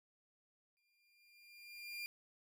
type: tone with exponential growth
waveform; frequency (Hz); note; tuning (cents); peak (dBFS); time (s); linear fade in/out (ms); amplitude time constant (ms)
30% pulse; 2398; D7; +36; -39; 0.77-2.06; 0; 280
effects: none